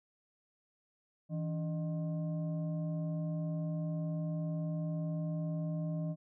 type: tone with frequency modulation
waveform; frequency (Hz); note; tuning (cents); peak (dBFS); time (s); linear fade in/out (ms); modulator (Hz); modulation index
sine; 162.5; E3; -24; -33; 1.29-6.16; 50; 451; 0.52
effects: none